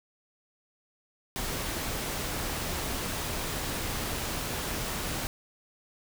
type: noise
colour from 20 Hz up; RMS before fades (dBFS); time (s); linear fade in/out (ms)
pink; -33; 1.36-5.27; 0
effects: none